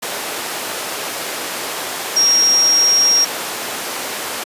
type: tone in noise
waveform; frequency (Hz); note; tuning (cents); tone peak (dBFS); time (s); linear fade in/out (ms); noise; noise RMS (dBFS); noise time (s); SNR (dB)
sine; 5600; F8; +4; -10; 2.16-3.25; 10; pink; -22; 0.02-4.44; +9
effects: high-pass 400 Hz 12 dB/octave + resampled to 32000 Hz